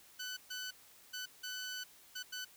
15% pulse tone bursts at uneven times, 1501 Hz, F#6, 24 cents sharp, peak -34 dBFS, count 6, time 0.19-0.37 / 0.5-0.71 / 1.13-1.26 / 1.43-1.84 / 2.15-2.23 / 2.32-2.45 s, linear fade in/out 10 ms, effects white hiss -61 dBFS RMS until 2.56 s

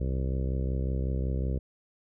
harmonic tone, 65.41 Hz, C2, in tune, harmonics 1 / 2 / 3 / 4 / 5 / 6 / 7 / 8 / 9, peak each -28 / -33 / -38 / -43 / -43 / -43 / -44 / -45 / -50 dBFS, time 0-1.59 s, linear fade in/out 10 ms, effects none

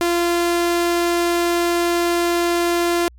sawtooth tone, 344.9 Hz, F4, 22 cents flat, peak -12 dBFS, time 0.01-3.08 s, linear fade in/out 0 ms, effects added 60 Hz sine -42 dBFS peak until 3.18 s + MP3 64 kbps

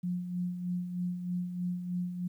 sine tone with tremolo, 178.4 Hz, F3, 37 cents sharp, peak -29 dBFS, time 0.03-2.28 s, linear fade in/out 10 ms, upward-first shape sine, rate 3.2 Hz, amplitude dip 55%, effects 11-bit

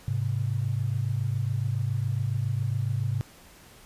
sine tone pair together, 104.7 / 131.91 Hz, G#2 / C3, +15 / +14 cents, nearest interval major third, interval 399 cents, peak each -27 / -28 dBFS, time 0.08-3.21 s, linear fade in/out 0 ms, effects pink hiss -52 dBFS RMS until 3.85 s + resampled to 32000 Hz

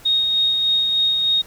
sine tone with tremolo, 3729 Hz, A#7, in tune, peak -14 dBFS, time 0.05-1.42 s, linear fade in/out 10 ms, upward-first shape sine, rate 3.3 Hz, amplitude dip 30%, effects pink hiss -45 dBFS RMS until 1.46 s

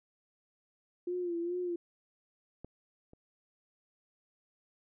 sine tone with vibrato, 349.2 Hz, F4, in tune, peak -32 dBFS, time 1.07-1.76 s, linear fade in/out 5 ms, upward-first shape sine, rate 2.4 Hz, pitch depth 57 cents each way
clicks, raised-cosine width 2 ms, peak -31 / -41 dBFS, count 2, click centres 2.646 / 3.134 s
effects none

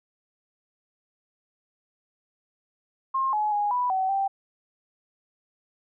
sine tone with pitch steps, 1066 / 847 / 826 / 987 / 758 / 783 Hz, C6 / G#5 / G#5 / B5 / F#5 / G5, +32 / +34 / -10 / -1 / +42 / -2 cents, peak -22 dBFS, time 3.14-4.28 s, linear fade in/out 10 ms, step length 190 ms, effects none

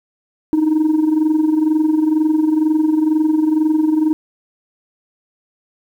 sine tone with amplitude modulation, 311.1 Hz, D#4, in tune, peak -7 dBFS, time 0.53-4.13 s, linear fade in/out 0 ms, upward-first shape sine, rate 22.1 Hz, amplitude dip 70%, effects tanh soft clip ceiling -9 dBFS + 8-bit

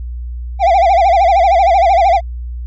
triangle tone with vibrato, 730 Hz, F#5, 24 cents flat, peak -5 dBFS, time 0.59-2.21 s, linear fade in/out 50 ms, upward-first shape sine, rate 13 Hz, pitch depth 170 cents each way, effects added 60 Hz sine -21 dBFS peak until 2.66 s + resampled to 16000 Hz

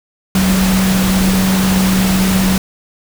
sine tone in noise, 188.9 Hz, F#3, 36 cents sharp, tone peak -11 dBFS, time 0.35-2.58 s, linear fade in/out 2 ms, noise pink, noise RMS -18 dBFS, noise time 0.35-2.58 s, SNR +4 dB, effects none

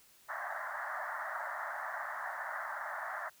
white band-pass noise, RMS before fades -40 dBFS, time 0.28-3.3 s, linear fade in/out 20 ms, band 600 to 1900 Hz, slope 96 dB/octave, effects white hiss -63 dBFS RMS until 3.4 s

